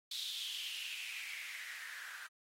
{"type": "noise with band-pass filter sweep", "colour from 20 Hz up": "blue", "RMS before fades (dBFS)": -45, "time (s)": [0.11, 2.27], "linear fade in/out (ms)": 5, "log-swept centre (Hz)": [3800, 1500], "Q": 6.3, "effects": ["AAC 48 kbps"]}